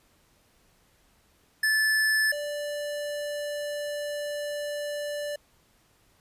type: tone pair in turn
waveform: square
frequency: 1744 / 586.2 Hz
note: A6 / D5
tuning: -16 / -3 cents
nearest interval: octave + perfect fifth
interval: 1887 cents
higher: first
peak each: -22 / -31 dBFS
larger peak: first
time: 1.63-2.32 / 2.32-5.36 s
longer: second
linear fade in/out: 5 ms
effects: pink hiss -64 dBFS RMS until 6.2 s + resampled to 32000 Hz